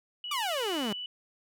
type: tone with pitch glide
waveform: sine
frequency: 2934 to 2966 Hz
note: F#7 to F#7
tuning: -15 to +4 cents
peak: -35 dBFS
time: 0.24-1.06 s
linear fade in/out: 2 ms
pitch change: +19 cents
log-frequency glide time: 0.5-0.89 s
type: exponential sweep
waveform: sawtooth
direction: down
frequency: 1223 to 192.5 Hz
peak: -26 dBFS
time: 0.31-0.93 s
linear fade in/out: 5 ms
effects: none